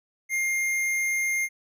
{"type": "tone with hard clipping", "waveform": "triangle", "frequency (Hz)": 2118, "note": "C7", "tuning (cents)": 21, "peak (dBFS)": -25, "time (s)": [0.29, 1.49], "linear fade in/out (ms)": 50, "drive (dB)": 16, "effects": []}